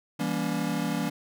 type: chord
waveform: square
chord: E diminished seventh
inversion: none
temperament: just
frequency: 164.81 / 197.78 / 237.3 / 284.8 Hz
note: E3 / G3 / Bb3 / Db4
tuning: 0 / +16 / +31 / +47 cents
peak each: -33 dBFS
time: 0.19-1.1 s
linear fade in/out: 10 ms
effects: none